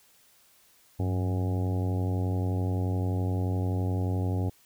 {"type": "harmonic tone with a mistuned harmonic", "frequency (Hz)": 91.6, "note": "F#2", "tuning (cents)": -17, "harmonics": [1, 2, 3, 4, 5, 6, 7, 8, 9], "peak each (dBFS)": [-26, -36, -35, -40, -41, -45, -46, -45, -45], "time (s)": [0.99, 4.5], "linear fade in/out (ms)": 10, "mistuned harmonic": 1, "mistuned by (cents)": 90, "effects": ["white hiss -61 dBFS RMS until 4.65 s"]}